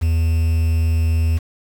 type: tone with quantisation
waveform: triangle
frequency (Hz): 81.8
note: E2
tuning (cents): -13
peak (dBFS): -12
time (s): 0.01-1.39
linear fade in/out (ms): 20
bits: 6
effects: none

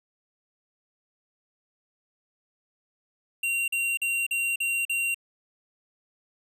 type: tone bursts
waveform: square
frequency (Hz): 2756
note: F7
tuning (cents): -24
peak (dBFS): -25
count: 6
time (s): 3.43-5.145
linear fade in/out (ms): 5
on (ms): 250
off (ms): 43
effects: resampled to 32000 Hz

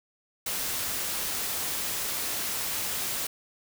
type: noise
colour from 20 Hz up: white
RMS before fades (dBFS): -31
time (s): 0.46-3.27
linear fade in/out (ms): 5
effects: none

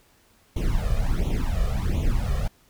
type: noise with flanger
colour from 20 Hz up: brown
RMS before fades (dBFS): -23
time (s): 0.56-2.48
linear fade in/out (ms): 5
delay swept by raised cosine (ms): 0.3 to 1.7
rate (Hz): 1.4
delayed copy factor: +1
effects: pink hiss -60 dBFS RMS until 2.69 s

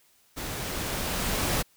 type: noise with level ramp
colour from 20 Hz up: pink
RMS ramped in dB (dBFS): -35 to -26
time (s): 0.36-1.63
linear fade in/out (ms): 20
effects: white hiss -63 dBFS RMS until 1.76 s

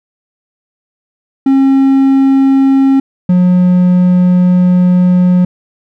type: tone pair in turn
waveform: triangle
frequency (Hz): 270 / 180.2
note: C#4 / F#3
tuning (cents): -45 / -45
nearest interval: perfect fifth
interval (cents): 700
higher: first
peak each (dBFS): -3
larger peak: neither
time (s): 1.46-3 / 3.29-5.45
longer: second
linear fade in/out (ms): 5
effects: none

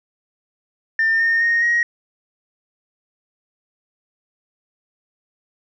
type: tone with pitch steps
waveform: sine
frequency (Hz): 1801 / 1829.3 / 1858.1 / 1887.3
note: A6 / A#6 / A#6 / A#6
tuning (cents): +40 / -33 / -6 / +21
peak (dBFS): -13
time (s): 0.99-1.83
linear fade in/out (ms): 2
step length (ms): 210
effects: tanh soft clip ceiling -11 dBFS

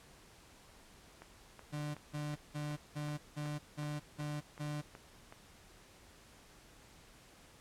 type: click train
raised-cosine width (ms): 0.5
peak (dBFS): -35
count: 12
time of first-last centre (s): 1.22-5.324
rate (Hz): 2.68
type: tone bursts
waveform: 35% pulse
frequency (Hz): 148.5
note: D3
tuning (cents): +20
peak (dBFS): -36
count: 8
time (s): 1.72-4.82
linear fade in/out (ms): 20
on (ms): 230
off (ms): 180
effects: pink hiss -60 dBFS RMS until 7.6 s + low-pass 11000 Hz 12 dB/octave

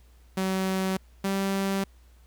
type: tone pair in turn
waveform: sawtooth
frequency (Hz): 189.4 / 195.06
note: F#3 / G3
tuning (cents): +41 / -8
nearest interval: minor second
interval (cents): 51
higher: second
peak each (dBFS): -21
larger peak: neither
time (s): 0.37-0.97 / 1.24-1.84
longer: neither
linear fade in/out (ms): 5
effects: added 60 Hz sine -52 dBFS peak until 2.26 s + pink hiss -64 dBFS RMS until 2.26 s

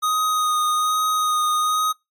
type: tone with vibrato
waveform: square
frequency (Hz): 1244.5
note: D#6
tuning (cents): 0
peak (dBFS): -19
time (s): 0.02-1.93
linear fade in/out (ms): 20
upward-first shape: sine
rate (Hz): 1.2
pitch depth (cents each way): 15
effects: noise-tail reverb RT60 0.2 s tail -24 dB re dry + AAC 64 kbps

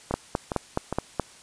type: two click trains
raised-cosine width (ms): 1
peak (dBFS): -13 / -9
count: 3 / 6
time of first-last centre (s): 0.11-0.926 / 0.14-1.197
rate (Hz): 2.45 / 4.73
effects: white hiss -50 dBFS RMS until 1.42 s + resampled to 22050 Hz

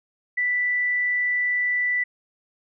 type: tone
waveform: sine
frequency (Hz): 1975.5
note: B6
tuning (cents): 0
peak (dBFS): -20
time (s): 0.37-2.04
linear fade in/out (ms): 10
effects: none

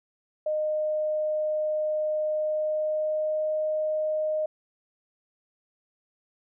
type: tone with pitch glide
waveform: sine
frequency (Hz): 614 to 618.3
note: D#5 to D#5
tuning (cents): -23 to -11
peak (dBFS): -24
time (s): 0.46-4.46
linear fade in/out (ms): 5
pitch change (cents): +12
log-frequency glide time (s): 2.27-3.5
effects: none

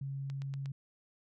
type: tone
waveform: sine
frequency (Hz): 137.3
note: C#3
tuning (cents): -16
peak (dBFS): -36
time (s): 0.01-0.72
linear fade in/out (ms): 5
type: click train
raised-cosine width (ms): 0.2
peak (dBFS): -33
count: 4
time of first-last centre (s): 0.3-0.658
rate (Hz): 8.37
effects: none

